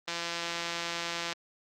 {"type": "click train", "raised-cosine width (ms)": 0.2, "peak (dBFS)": -16, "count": 213, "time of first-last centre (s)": [0.08, 1.327], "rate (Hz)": 170, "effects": ["high-pass 200 Hz 12 dB/octave", "Opus 24 kbps"]}